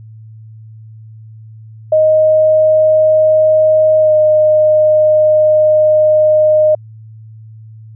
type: tone with pitch glide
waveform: sine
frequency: 623 to 615.1 Hz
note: D#5 to D#5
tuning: +2 to -20 cents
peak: -6 dBFS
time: 1.92-6.75 s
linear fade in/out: 5 ms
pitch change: -22 cents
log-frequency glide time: 4-4.13 s
effects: added 110 Hz sine -32 dBFS peak until 7.95 s